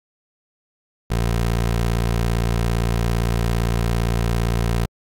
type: tone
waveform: 20% pulse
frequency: 57.6 Hz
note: A#1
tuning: 20 cents flat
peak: -13 dBFS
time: 1.1-4.86 s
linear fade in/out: 10 ms
effects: AAC 64 kbps